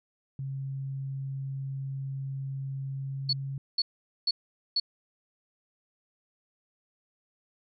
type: tone with pitch glide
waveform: sine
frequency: 135.7 to 136.64 Hz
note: C#3 to C#3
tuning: -36 to -25 cents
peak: -32 dBFS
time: 0.39-3.58 s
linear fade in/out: 2 ms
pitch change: +11 cents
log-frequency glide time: 2.91-3.46 s
type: tone bursts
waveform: sine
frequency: 4406 Hz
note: C#8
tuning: 11 cents flat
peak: -23 dBFS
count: 4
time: 3.29-4.8 s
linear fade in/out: 5 ms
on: 40 ms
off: 450 ms
effects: none